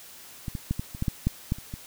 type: clicks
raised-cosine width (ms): 5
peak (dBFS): -19 / -19 / -13 / -17 / -25 / -14 / -12 / -10 / -12 / -29 / -22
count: 11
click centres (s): 0.482 / 0.552 / 0.71 / 0.795 / 0.949 / 1.024 / 1.082 / 1.27 / 1.521 / 1.585 / 1.739
effects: white hiss -47 dBFS RMS until 1.86 s